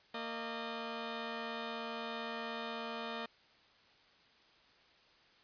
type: tone pair together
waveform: 10% pulse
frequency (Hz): 230 / 613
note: A#3 / D#5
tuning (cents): -23 / -26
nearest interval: octave + perfect fourth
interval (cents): 1697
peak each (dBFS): -33 / -35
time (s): 0.14-3.26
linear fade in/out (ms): 5
effects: white hiss -65 dBFS RMS until 5.43 s + resampled to 11025 Hz